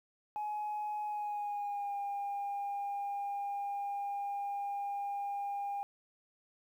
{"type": "tone with pitch glide", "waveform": "sine", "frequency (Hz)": [841, 805.3], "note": ["G#5", "G5"], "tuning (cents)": [22, 46], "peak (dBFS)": -33, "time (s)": [0.36, 5.83], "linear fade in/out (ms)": 0, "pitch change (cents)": -76, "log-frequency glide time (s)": [1.04, 1.96], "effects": ["tanh soft clip ceiling -32 dBFS", "11-bit"]}